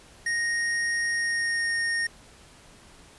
square tone with pitch glide, 1864.7 to 1848.6 Hz, A#6 to A#6, 0 to -15 cents, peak -25 dBFS, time 0.26-2.07 s, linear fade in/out 5 ms, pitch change -15 cents, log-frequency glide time 1.09-1.74 s, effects pink hiss -52 dBFS RMS until 3.18 s + resampled to 24000 Hz

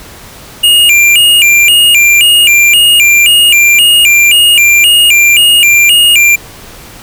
square tone with vibrato, 2607 Hz, E7, 20 cents flat, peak -3 dBFS, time 0.63-6.36 s, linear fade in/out 10 ms, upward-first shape square, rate 1.9 Hz, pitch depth 160 cents each way, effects pink hiss -31 dBFS RMS until 7.02 s

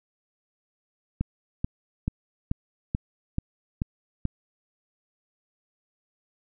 click train, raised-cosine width 5 ms, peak -13 dBFS, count 8, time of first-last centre 1.21-4.253 s, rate 2.3 Hz, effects none

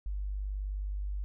sine tone, 49.54 Hz, G1, 19 cents sharp, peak -32 dBFS, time 0.06-1.24 s, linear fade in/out 0 ms, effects none

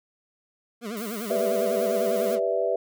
25% pulse tone with vibrato, 218.7 Hz, A3, 10 cents flat, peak -27 dBFS, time 0.81-2.4 s, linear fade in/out 50 ms, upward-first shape sine, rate 10 Hz, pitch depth 170 cents each way
blue noise, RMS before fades -40 dBFS, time 0.97-2.35 s, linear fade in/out 0 ms
sine chord, E minor seventh, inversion first, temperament equal, 392 / 493.9 / 587.3 / 659.3 Hz, G4 / B4 / D5 / E5, 0 / 0 / 0 / 0 cents, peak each -29 / -27 / -29 / -26 dBFS, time 1.3-2.76 s, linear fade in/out 5 ms
effects none

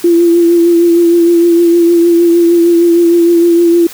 sine tone with vibrato, 341.2 Hz, F4, 40 cents flat, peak -4 dBFS, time 0.04-3.87 s, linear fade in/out 5 ms, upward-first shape triangle, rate 6.5 Hz, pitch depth 32 cents each way, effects white hiss -30 dBFS RMS until 3.93 s

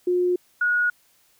sine tone pair in turn, 358.3 / 1451.1 Hz, F4 / F#6, +44 / -34 cents, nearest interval 2 octaves, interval 2422 cents, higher second, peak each -18 dBFS, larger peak neither, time 0.07-0.36 / 0.61-0.9 s, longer neither, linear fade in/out 5 ms, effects white hiss -61 dBFS RMS until 1.39 s

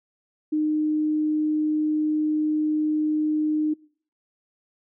sine tone, 306.2 Hz, D#4, 28 cents flat, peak -20 dBFS, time 0.52-3.74 s, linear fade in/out 10 ms, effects noise-tail reverb RT60 0.5 s tail -23 dB re dry

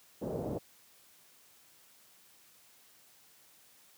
white low-pass noise, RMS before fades -36 dBFS, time 0.21-0.59 s, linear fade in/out 20 ms, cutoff 560 Hz, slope 24 dB/octave, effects white hiss -62 dBFS RMS until 3.97 s + high-pass 80 Hz 12 dB/octave

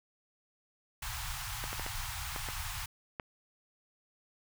pink band-stop noise, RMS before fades -39 dBFS, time 1.02-2.86 s, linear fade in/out 5 ms, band 130 to 790 Hz, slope 48 dB/octave
clicks, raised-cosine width 0.5 ms, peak -22 dBFS, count 7, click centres 1.64 / 1.73 / 1.796 / 1.864 / 2.362 / 2.487 / 3.198 s
effects none

